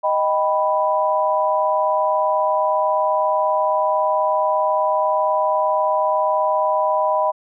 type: chord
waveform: sine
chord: Eb augmented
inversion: none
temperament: equal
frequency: 622.3 / 784 / 987.8 Hz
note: Eb5 / G5 / B5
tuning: 0 / 0 / 0 cents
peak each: -19 / -23 / -19 dBFS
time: 0.03-7.32 s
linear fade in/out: 20 ms
effects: none